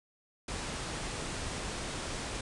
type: low-pass noise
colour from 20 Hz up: pink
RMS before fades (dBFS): -38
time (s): 0.48-2.41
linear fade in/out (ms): 5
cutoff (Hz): 9800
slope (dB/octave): 96
effects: none